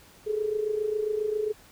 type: tone with amplitude modulation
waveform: sine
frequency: 425.9 Hz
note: G#4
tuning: 44 cents sharp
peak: -22 dBFS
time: 0.26-1.53 s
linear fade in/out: 20 ms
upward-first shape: sine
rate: 27.4 Hz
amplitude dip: 70%
effects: pink hiss -54 dBFS RMS until 1.71 s